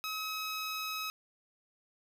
15% pulse tone, 1277 Hz, D#6, 45 cents sharp, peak -29 dBFS, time 0.04-1.1 s, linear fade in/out 0 ms, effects none

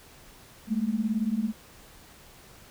sine beating tone pair, 207.7 / 225.7 Hz, G#3 / A3, 0 / +44 cents, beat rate 18 Hz, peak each -28 / -27 dBFS, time 0.67-1.53 s, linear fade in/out 50 ms, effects pink hiss -52 dBFS RMS until 2.7 s

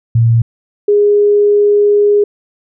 sine tone pair in turn, 115.6 / 412 Hz, A#2 / G#4, -14 / -14 cents, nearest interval octave + minor seventh, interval 2200 cents, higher second, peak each -6 dBFS, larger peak neither, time 0.15-0.42 / 0.88-2.24 s, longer second, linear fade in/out 5 ms, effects none

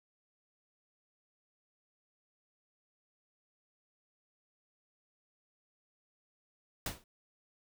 pink noise with exponential decay, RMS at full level -32 dBFS, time 6.86-7.04 s, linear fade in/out 2 ms, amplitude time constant 39 ms, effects none

